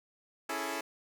10% pulse chord, A major seventh, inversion first, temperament equal, 277.2 / 329.6 / 415.3 / 440 Hz, C#4 / E4 / G#4 / A4, 0 / 0 / 0 / 0 cents, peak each -32 / -30 / -33 / -32 dBFS, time 0.49-0.81 s, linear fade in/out 5 ms, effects none

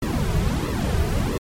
brown noise with flanger, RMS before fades -22 dBFS, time 0.02-1.38 s, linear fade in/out 5 ms, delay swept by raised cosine 1.3 to 3.8 ms, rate 1.5 Hz, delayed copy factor -1, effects MP3 64 kbps

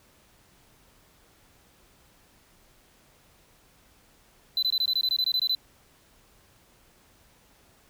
triangle tone bursts, 4020 Hz, B7, 30 cents sharp, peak -21 dBFS, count 13, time 4.57-5.55 s, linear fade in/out 2 ms, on 56 ms, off 21 ms, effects pink hiss -60 dBFS RMS until 7.89 s

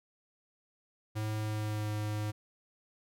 square tone with pitch glide, 107.8 to 105.89 Hz, A2 to G#2, -35 to +34 cents, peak -33 dBFS, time 1.15-2.32 s, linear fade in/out 20 ms, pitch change -31 cents, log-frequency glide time 1.36-1.9 s, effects none

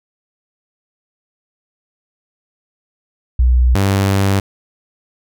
sine / sawtooth tone pair in turn, 61.74 / 98.01 Hz, B1 / G2, 0 / 0 cents, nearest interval minor sixth, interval 800 cents, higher second, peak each -8 dBFS, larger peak neither, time 3.39-3.75 / 3.75-4.4 s, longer second, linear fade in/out 5 ms, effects none

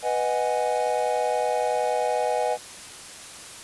triangle chord, G# minor seventh, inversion first, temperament equal, 493.9 / 622.3 / 740 / 830.6 Hz, B4 / D#5 / F#5 / G#5, 0 / 0 / 0 / 0 cents, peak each -25 / -25 / -26 / -26 dBFS, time 0.02-2.58 s, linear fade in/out 50 ms, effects white hiss -41 dBFS RMS until 3.63 s + resampled to 24000 Hz

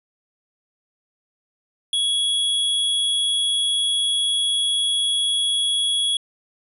square tone, 3346 Hz, G#7, 12 cents sharp, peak -19 dBFS, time 1.93-6.17 s, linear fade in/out 2 ms, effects resampled to 32000 Hz

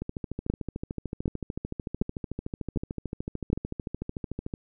two click trains, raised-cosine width 3 ms, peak -19 / -12 dBFS, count 62 / 5, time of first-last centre 0.02-4.539 / 0.5-3.53 s, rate 13.5 / 1.32 Hz, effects none

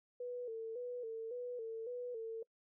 sine tone with vibrato, 470 Hz, A#4, 14 cents sharp, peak -40 dBFS, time 0.2-2.43 s, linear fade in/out 5 ms, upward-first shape square, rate 1.8 Hz, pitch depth 76 cents each way, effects noise-tail reverb RT60 0.1 s tail -23 dB re dry

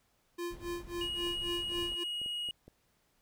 square tone with tremolo, 347.1 Hz, F4, 11 cents flat, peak -35 dBFS, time 0.38-2.04 s, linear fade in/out 10 ms, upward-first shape sine, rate 3.7 Hz, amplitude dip 95%
brown noise, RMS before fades -48 dBFS, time 0.5-1.96 s, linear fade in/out 20 ms
triangle tone, 2889 Hz, F#7, 42 cents flat, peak -33 dBFS, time 1.01-2.51 s, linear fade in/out 2 ms
clicks, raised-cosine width 2 ms, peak -38 dBFS, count 9, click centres 1.268 / 1.718 / 1.787 / 1.828 / 1.919 / 2.216 / 2.261 / 2.488 / 2.68 s
effects pink hiss -73 dBFS RMS until 3.21 s

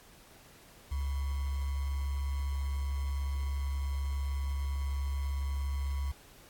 sine tone with sample-and-hold, 69.3 Hz, C#2, in tune, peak -30 dBFS, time 0.91-6.12 s, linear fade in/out 10 ms, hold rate 1050 Hz, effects pink hiss -57 dBFS RMS until 6.49 s + AAC 64 kbps

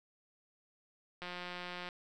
click train, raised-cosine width 0.3 ms, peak -27 dBFS, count 120, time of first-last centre 1.22-1.889 s, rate 178 Hz, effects none

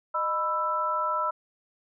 sine tone cluster, 613 / 991 / 1325 Hz, D#5 / B5 / E6, -26 / +6 / +9 cents, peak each -33 / -29 / -27 dBFS, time 0.14-1.31 s, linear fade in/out 10 ms, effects none

